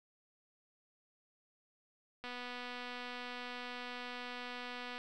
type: click train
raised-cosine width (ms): 0.3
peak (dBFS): -29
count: 675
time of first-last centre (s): 2.24-4.98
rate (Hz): 246
effects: none